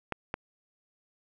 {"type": "clicks", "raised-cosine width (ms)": 0.5, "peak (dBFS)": -16, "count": 2, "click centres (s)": [0.123, 0.341], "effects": []}